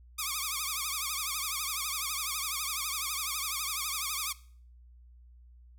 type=tone with vibrato; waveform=5% pulse; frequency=1173 Hz; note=D6; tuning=2 cents flat; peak=-20 dBFS; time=0.18-4.33 s; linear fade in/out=10 ms; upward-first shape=triangle; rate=12 Hz; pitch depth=170 cents each way; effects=noise-tail reverb RT60 0.5 s tail -19 dB re dry + added 60 Hz sine -52 dBFS peak until 5.78 s